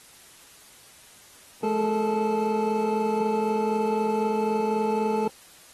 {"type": "tone cluster", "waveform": "triangle", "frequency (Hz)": [213.9, 426.5, 450.4, 871], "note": ["A3", "G#4", "A4", "A5"], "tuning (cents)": [-49, 46, 40, -18], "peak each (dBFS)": -26, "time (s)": [1.63, 5.28], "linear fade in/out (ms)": 5, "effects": ["white hiss -51 dBFS RMS until 5.73 s", "AAC 32 kbps"]}